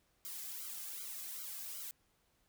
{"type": "noise with flanger", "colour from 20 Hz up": "blue", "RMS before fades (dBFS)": -45, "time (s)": [0.25, 1.91], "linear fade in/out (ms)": 0, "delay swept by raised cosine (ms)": [1.1, 2.2], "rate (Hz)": 2.6, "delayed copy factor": -0.95, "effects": ["pink hiss -75 dBFS RMS until 2.48 s"]}